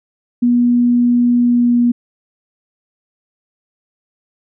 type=tone with pitch glide; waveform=sine; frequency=242 to 240.3 Hz; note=B3 to B3; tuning=-35 to -47 cents; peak=-9 dBFS; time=0.42-1.92 s; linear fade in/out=10 ms; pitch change=-12 cents; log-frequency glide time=1.39-1.8 s; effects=none